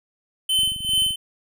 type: tone with tremolo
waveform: square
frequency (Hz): 3062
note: G7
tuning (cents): -41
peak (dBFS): -17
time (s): 0.49-1.16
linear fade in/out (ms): 5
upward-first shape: sine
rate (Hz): 2.5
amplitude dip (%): 80
type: click train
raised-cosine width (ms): 5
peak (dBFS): -27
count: 13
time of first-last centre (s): 0.59-1.107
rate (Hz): 23.2
effects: none